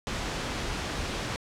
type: noise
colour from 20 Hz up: pink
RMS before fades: -32 dBFS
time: 0.07-1.36 s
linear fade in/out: 0 ms
effects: low-pass 6000 Hz 12 dB/octave